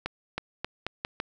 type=accelerating click train; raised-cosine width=0.3 ms; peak=-14 dBFS; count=6; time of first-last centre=0.06-1.201 s; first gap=320 ms; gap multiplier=0.83; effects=none